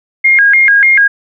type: tone with vibrato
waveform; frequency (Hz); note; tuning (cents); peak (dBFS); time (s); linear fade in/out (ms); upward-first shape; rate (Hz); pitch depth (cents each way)
sine; 1864.7; A#6; 0; -4; 0.24-1.08; 10; square; 3.4; 230
effects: none